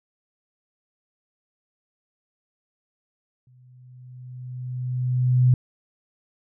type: tone with exponential growth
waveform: sine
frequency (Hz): 125.9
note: B2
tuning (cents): +34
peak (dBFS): -12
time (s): 3.47-5.54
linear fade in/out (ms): 2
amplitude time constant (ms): 450
effects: none